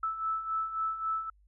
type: beating tone pair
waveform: sine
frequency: 1310 / 1313.7 Hz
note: E6 / E6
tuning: -11 / -6 cents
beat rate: 3.7 Hz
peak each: -37 / -31 dBFS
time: 0.03-1.3 s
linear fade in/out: 5 ms
effects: added 50 Hz sine -60 dBFS peak until 1.47 s